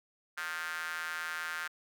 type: tone with high-pass filter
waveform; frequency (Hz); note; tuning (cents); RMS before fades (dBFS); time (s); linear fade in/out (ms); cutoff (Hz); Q
square; 82.41; E2; 0; -38; 0.37-1.68; 10; 1500; 4.7
effects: none

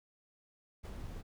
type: noise with ADSR envelope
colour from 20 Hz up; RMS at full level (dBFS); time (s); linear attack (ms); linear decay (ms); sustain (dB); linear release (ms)
brown; -41; 0.83-1.23; 23; 48; -3; 30
effects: none

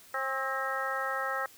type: harmonic tone with a mistuned harmonic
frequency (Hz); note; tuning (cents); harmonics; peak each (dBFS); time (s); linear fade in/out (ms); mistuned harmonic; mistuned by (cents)
267.4; C4; +38; 2 / 3 / 4 / 5 / 6 / 7; -37 / -38 / -40 / -34 / -38 / -37; 0.14-1.46; 2; 5; -39
effects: white hiss -55 dBFS RMS until 1.57 s

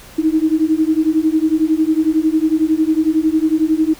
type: beating tone pair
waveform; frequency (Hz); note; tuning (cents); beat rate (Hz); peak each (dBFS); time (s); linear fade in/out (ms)
sine; 310 / 321; D#4 / E4; -6 / -46; 11; -15; 0.18-3.94; 10
effects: pink hiss -40 dBFS RMS until 3.99 s

